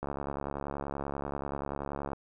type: click train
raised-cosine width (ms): 1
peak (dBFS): -21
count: 149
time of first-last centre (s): 0.03-2.132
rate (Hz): 70.4
effects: none